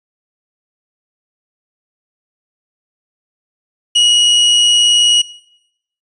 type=tone with amplitude modulation; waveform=40% pulse; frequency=2903 Hz; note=F#7; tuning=34 cents flat; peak=-6 dBFS; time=3.95-5.22 s; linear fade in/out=10 ms; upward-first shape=sine; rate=119 Hz; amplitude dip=30%; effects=noise-tail reverb RT60 0.8 s tail -20 dB re dry + resampled to 22050 Hz